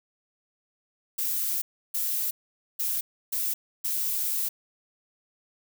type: noise bursts at uneven times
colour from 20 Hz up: violet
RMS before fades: -28 dBFS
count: 5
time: 1.18-1.62 / 1.94-2.31 / 2.79-3.01 / 3.32-3.54 / 3.84-4.49 s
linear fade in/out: 10 ms
effects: none